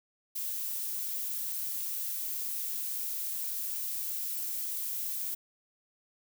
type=noise; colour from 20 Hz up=violet; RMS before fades=-35 dBFS; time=0.35-5.35 s; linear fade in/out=10 ms; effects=none